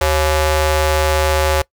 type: ring-modulated tone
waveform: sawtooth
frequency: 309.6 Hz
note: D#4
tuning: 9 cents flat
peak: -6 dBFS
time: 0.01-1.62 s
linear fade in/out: 5 ms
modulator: 237 Hz
effects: noise-tail reverb RT60 0.1 s tail -22 dB re dry

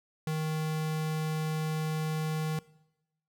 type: tone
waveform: square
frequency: 156.4 Hz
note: D#3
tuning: 9 cents sharp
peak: -30 dBFS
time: 0.27-2.59 s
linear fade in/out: 2 ms
effects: noise-tail reverb RT60 0.9 s tail -21 dB re dry

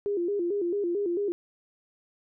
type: tone with vibrato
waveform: sine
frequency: 375.4 Hz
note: F#4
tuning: 25 cents sharp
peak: -25 dBFS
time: 0.06-1.32 s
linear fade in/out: 0 ms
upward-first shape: square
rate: 4.5 Hz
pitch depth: 140 cents each way
effects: none

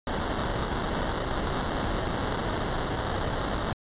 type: noise with sample-and-hold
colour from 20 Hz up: pink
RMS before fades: -29 dBFS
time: 0.07-3.73 s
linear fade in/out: 2 ms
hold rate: 2450 Hz
effects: resampled to 8000 Hz

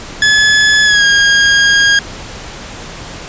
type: tone with pitch glide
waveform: sawtooth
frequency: 1710 to 1629 Hz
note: A6 to G#6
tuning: -50 to -34 cents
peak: -3 dBFS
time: 0.22-1.99 s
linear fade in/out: 2 ms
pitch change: -84 cents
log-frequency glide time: 0.84-1.05 s
effects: pink hiss -28 dBFS RMS until 3.28 s + resampled to 16000 Hz

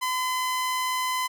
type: tone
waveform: sawtooth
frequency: 1018 Hz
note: C6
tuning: 48 cents flat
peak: -21 dBFS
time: 0.01-1.28 s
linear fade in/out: 20 ms
effects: none

